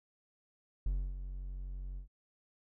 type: tone with ADSR envelope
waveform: triangle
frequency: 46 Hz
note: F#1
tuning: 9 cents flat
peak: -27 dBFS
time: 0.86-2.08 s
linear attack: 3 ms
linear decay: 270 ms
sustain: -10 dB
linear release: 110 ms
effects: none